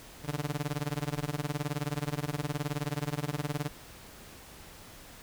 sawtooth tone with tremolo, 146.83 Hz, D3, in tune, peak -24 dBFS, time 0.23-3.71 s, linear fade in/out 50 ms, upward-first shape sine, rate 19 Hz, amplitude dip 100%, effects pink hiss -50 dBFS RMS until 5.22 s

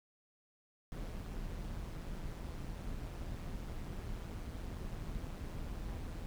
brown noise with amplitude modulation, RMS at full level -40 dBFS, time 0.92-6.26 s, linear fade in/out 0 ms, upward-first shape sine, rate 170 Hz, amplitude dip 55%, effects none

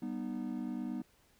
triangle chord, G augmented, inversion none, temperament just, 196 / 245 / 306.2 Hz, G3 / B3 / D#4, 0 / -14 / -28 cents, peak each -40 / -36 / -40 dBFS, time 0.02-1.02 s, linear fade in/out 5 ms, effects pink hiss -68 dBFS RMS until 1.39 s

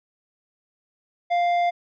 triangle tone with tanh clipping, 698.5 Hz, F5, in tune, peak -20 dBFS, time 1.3-1.71 s, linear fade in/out 20 ms, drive 13 dB, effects none

